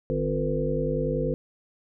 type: harmonic tone with a mistuned harmonic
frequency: 50.5 Hz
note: G#1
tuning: 48 cents flat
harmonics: 1 / 3 / 5 / 7 / 9 / 10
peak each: -33 / -29 / -32 / -34 / -30 / -29 dBFS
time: 0.1-1.34 s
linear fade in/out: 0 ms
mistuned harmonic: 5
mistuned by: +33 cents
effects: none